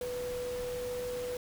sine tone in noise, 493.9 Hz, B4, in tune, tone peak -34 dBFS, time 0.01-1.37 s, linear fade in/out 2 ms, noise pink, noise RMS -45 dBFS, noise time 0.01-1.37 s, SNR +8 dB, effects none

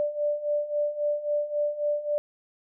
sine beating tone pair, 587.3 / 591 Hz, D5 / D5, 0 / +11 cents, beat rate 3.7 Hz, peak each -30 / -26 dBFS, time 0-2.18 s, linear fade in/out 0 ms, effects none

